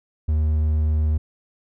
triangle tone, 77 Hz, D#2, 17 cents flat, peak -15 dBFS, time 0.28-1.18 s, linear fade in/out 10 ms, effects none

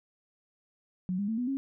sine tone with pitch steps, 183.4 / 202.3 / 223.2 / 246.2 / 271.6 Hz, F#3 / G#3 / A3 / B3 / C#4, -15 / -45 / +25 / -5 / -35 cents, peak -28 dBFS, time 1.09-1.57 s, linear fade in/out 0 ms, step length 96 ms, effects none

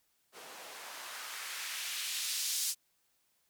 blue noise with band-pass filter sweep, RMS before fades -39 dBFS, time 0.32-2.75 s, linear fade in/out 50 ms, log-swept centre 430 to 6000 Hz, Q 0.99, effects white hiss -75 dBFS RMS until 3.49 s

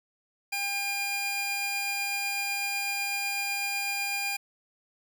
sawtooth tone pair together, 802 / 2414 Hz, G5 / D7, +39 / +47 cents, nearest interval octave + perfect fifth, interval 1908 cents, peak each -32 / -26 dBFS, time 0.52-4.37 s, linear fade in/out 10 ms, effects none

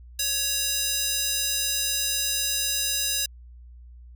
square tone with high-pass filter, 556 Hz, C#5, 5 cents sharp, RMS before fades -26 dBFS, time 0.19-3.26 s, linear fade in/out 5 ms, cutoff 4600 Hz, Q 0.97, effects added 60 Hz sine -43 dBFS peak until 4.15 s

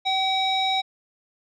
square tone with low-pass filter, 764 Hz, G5, 45 cents flat, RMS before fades -23 dBFS, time 0.05-0.82 s, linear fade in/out 20 ms, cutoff 4000 Hz, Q 4.8, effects none

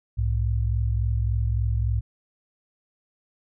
sine tone pair together, 63.4 / 106.93 Hz, B1 / A2, +46 / -49 cents, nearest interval major sixth, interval 905 cents, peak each -23 / -24 dBFS, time 0.17-2.01 s, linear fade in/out 20 ms, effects none

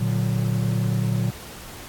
triangle chord, Bb augmented, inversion none, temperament equal, 116.54 / 146.83 / 185 Hz, Bb2 / D3 / F#3, 0 / 0 / 0 cents, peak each -20 / -25 / -24 dBFS, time 0-1.31 s, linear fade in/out 10 ms, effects pink hiss -40 dBFS RMS until 1.88 s + AAC 64 kbps

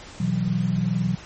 sine chord, B suspended fourth, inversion none, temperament equal with one note detuned, 123.47 / 162.83 / 185 Hz, B2 / E3 / F#3, 0 / -21 / 0 cents, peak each -26 / -25 / -23 dBFS, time 0.2-1.15 s, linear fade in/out 5 ms, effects pink hiss -42 dBFS RMS until 1.25 s + MP3 32 kbps

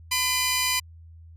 10% pulse tone pair together, 1009.1 / 2400 Hz, B5 / D7, +37 / +37 cents, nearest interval octave + minor third, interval 1500 cents, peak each -16 dBFS, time 0.11-0.8 s, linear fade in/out 10 ms, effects added 82 Hz sine -44 dBFS peak until 1.36 s + resampled to 32000 Hz

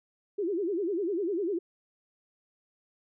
sine tone with vibrato, 370 Hz, F#4, in tune, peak -27 dBFS, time 0.38-1.59 s, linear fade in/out 10 ms, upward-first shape sine, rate 10 Hz, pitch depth 220 cents each way, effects none

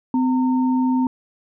sine tone pair together, 255.7 / 915 Hz, C4 / A#5, -40 / -32 cents, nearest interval octave + minor seventh, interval 2208 cents, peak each -16 / -26 dBFS, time 0.14-1.07 s, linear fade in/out 2 ms, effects none

